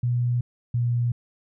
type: tone pair in turn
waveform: sine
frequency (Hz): 121.7 / 120.09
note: B2 / B2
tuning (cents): -25 / -48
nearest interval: unison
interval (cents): 23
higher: first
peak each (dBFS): -20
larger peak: neither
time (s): 0.03-0.41 / 0.74-1.12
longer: neither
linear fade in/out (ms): 5
effects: none